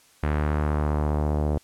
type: tone with low-pass filter sweep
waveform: sawtooth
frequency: 74.9 Hz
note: D2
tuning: 35 cents sharp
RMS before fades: -24 dBFS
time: 0.23-1.58 s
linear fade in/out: 0 ms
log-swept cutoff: 1900 to 630 Hz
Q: 1.4
effects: white hiss -57 dBFS RMS until 1.63 s + low-pass 11000 Hz 12 dB/octave

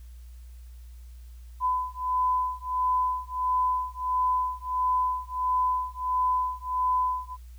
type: beating tone pair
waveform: sine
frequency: 1006 / 1007.5 Hz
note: B5 / B5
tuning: +32 / +34 cents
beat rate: 1.5 Hz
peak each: -27 dBFS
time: 1.6-7.37 s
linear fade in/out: 50 ms
effects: added 60 Hz sine -42 dBFS peak until 7.58 s + white hiss -63 dBFS RMS until 7.58 s

